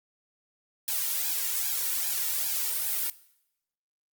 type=noise with flanger; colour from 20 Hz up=blue; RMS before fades=-29 dBFS; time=0.88-3.1 s; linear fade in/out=2 ms; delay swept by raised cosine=1.2 to 2.2 ms; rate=2.5 Hz; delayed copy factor=+0.9; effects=noise-tail reverb RT60 0.8 s tail -19 dB re dry + Opus 48 kbps